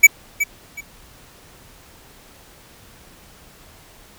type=tone with echo; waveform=square; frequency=2291 Hz; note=D7; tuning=44 cents flat; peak=-3 dBFS; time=0.03-0.07 s; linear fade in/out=10 ms; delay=370 ms; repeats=2; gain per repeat=-13 dB; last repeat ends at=0.81 s; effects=pink hiss -47 dBFS RMS until 4.18 s